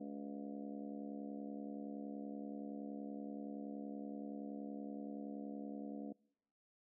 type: harmonic tone with a mistuned harmonic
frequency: 70.6 Hz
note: C#2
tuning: 32 cents sharp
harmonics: 3 / 4 / 5 / 6 / 7 / 8 / 9 / 10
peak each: -47 / -47 / -59 / -60 / -54 / -63 / -60 / -59 dBFS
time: 0-6.13 s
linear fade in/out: 10 ms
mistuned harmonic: 8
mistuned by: +64 cents
effects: noise-tail reverb RT60 0.8 s tail -26 dB re dry